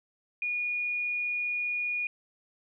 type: tone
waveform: sine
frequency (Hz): 2445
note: D#7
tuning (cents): -31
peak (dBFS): -28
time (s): 0.42-2.07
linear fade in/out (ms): 2
effects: none